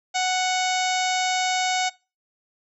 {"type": "harmonic tone", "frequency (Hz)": 740, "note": "F#5", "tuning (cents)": 0, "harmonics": [1, 2, 3, 4, 5, 6, 7, 8, 9, 10], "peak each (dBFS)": [-23, -32, -29, -33, -32, -35, -35, -35, -35, -35], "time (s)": [0.14, 1.9], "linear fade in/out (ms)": 20, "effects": ["noise-tail reverb RT60 0.3 s tail -23 dB re dry"]}